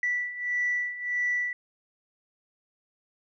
sine beating tone pair, 1963 / 1964.6 Hz, B6 / B6, -11 / -10 cents, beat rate 1.6 Hz, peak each -31 / -27 dBFS, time 0.03-1.53 s, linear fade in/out 2 ms, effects tanh soft clip ceiling -19 dBFS

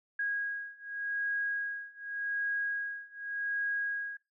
sine beating tone pair, 1643 / 1643.86 Hz, G#6 / G#6, -19 / -18 cents, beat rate 0.86 Hz, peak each -36 / -35 dBFS, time 0.19-4.17 s, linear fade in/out 5 ms, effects noise-tail reverb RT60 0.2 s tail -18 dB re dry

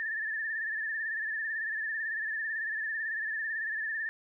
sine tone with vibrato, 1767 Hz, A6, 7 cents sharp, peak -31 dBFS, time 0-4.09 s, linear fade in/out 0 ms, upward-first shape sine, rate 18 Hz, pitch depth 65 cents each way, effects none

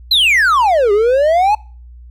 triangle exponential two-way sweep, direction down then up, 4186 to 396.7 to 871 Hz, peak -7 dBFS, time 0.11-1.55 s, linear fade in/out 5 ms, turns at 0.92 s, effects noise-tail reverb RT60 0.4 s tail -24 dB re dry + added 60 Hz sine -34 dBFS peak until 2.1 s

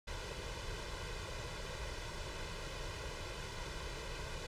pink noise with comb filter, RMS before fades -43 dBFS, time 0.07-4.47 s, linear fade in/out 10 ms, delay 2 ms, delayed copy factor +0.7, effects low-pass 6000 Hz 12 dB/octave

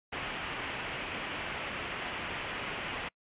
white low-pass noise, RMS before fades -38 dBFS, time 0.12-3.09 s, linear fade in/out 10 ms, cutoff 3100 Hz, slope 48 dB/octave, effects noise-tail reverb RT60 0.1 s tail -26 dB re dry + resampled to 8000 Hz

